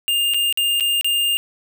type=tone with dropouts; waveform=square; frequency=2809 Hz; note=F7; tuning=9 cents sharp; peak=-17 dBFS; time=0.08-1.37 s; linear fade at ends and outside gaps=0 ms; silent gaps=0.337-0.344 / 0.526-0.574 / 0.799-0.807 / 1.011-1.045 s; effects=none